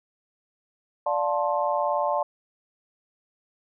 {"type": "chord", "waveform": "sine", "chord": "D minor seventh", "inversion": "none", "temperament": "just", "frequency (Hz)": [587.3, 704.8, 881, 1057.2], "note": ["D5", "F5", "A5", "C6"], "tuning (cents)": [0, 16, 2, 18], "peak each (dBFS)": [-26, -29, -27, -29], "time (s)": [1.06, 2.23], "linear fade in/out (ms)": 5, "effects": []}